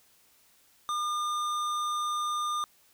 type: tone with hard clipping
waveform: triangle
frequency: 1208 Hz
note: D6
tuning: 48 cents sharp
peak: -30 dBFS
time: 0.89-2.64 s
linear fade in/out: 0 ms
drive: 17 dB
effects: white hiss -63 dBFS RMS until 2.93 s